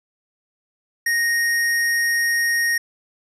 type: tone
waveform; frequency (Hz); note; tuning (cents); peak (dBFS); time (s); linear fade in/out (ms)
square; 1864.7; A#6; 0; -18; 1.06-2.78; 5
effects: resampled to 32000 Hz